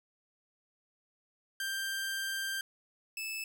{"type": "tone pair in turn", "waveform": "sawtooth", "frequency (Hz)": [1579, 2620], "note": ["G6", "E7"], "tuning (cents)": [12, -11], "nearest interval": "major sixth", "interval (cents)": 877, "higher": "second", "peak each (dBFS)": [-30, -33], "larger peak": "first", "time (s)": [[1.6, 2.61], [3.17, 3.44]], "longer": "first", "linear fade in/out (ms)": 2, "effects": []}